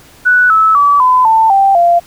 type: tone with pitch steps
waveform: sine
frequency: 1480 / 1303.4 / 1147.8 / 1010.9 / 890.2 / 784 / 690.4 Hz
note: F#6 / E6 / D6 / B5 / A5 / G5 / F5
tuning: 0 / -20 / -40 / +40 / +20 / 0 / -20 cents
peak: -5 dBFS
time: 0.25-2 s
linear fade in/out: 20 ms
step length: 250 ms
effects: pink hiss -41 dBFS RMS until 2.06 s